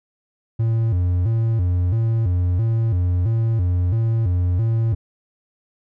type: tone with vibrato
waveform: triangle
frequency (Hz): 100.5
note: G2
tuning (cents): +44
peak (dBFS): -14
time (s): 0.59-4.95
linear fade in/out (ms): 10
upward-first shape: square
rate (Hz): 1.5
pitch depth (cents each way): 210
effects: none